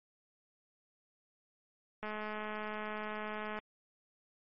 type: click train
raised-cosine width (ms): 0.5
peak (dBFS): -26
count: 333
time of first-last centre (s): 2.03-3.589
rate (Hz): 213
effects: MP3 32 kbps